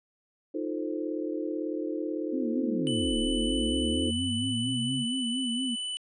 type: chord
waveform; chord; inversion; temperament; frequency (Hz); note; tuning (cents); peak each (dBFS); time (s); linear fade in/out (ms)
sine; F dominant seventh; third; equal; 311.1 / 349.2 / 440 / 523.3; Eb4 / F4 / A4 / C5; 0 / 0 / 0 / 0; -32 / -35 / -37 / -38; 0.54-4.11; 10
type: tone with vibrato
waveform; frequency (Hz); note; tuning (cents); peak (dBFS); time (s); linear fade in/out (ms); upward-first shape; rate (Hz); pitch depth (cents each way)
sine; 247.2; B3; +2; -29; 2.32-5.76; 20; sine; 4.3; 120
type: linear two-way sweep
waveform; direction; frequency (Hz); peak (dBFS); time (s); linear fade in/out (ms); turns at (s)
sine; down then up; 279.3 to 30.87 to 142.5; -33; 2.53-5.06; 50; 3.17
type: tone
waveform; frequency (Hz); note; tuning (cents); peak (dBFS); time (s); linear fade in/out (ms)
square; 2988; F#7; +16; -32; 2.87-5.97; 0
effects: resampled to 24000 Hz